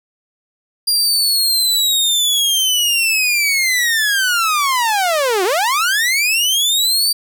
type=linear two-way sweep; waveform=sawtooth; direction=down then up; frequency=4816 to 349.2 to 4683 Hz; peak=-10 dBFS; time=0.87-7.13 s; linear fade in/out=10 ms; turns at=5.44 s; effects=none